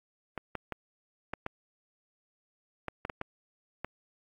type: clicks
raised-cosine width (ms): 0.5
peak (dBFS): -19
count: 10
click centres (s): 0.377 / 0.553 / 0.723 / 1.336 / 1.464 / 2.883 / 3.051 / 3.098 / 3.214 / 3.846
effects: AAC 64 kbps